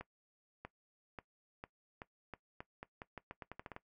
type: accelerating click train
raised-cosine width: 0.5 ms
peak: -30 dBFS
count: 17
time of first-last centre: 0.01-3.764 s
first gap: 640 ms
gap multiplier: 0.84
effects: noise-tail reverb RT60 0.1 s tail -18 dB re dry